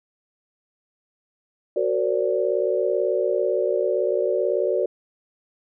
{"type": "tone cluster", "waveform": "sine", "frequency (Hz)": [372.6, 459.5, 520, 578], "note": ["F#4", "A#4", "C5", "D5"], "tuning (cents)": [12, -25, -11, -28], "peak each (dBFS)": [-24, -25, -27, -24], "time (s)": [1.76, 4.86], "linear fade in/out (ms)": 5, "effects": []}